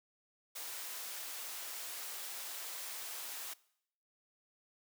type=high-pass noise; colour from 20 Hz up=white; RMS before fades=-44 dBFS; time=0.55-3.54 s; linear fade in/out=10 ms; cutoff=510 Hz; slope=12 dB/octave; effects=noise-tail reverb RT60 0.7 s tail -21 dB re dry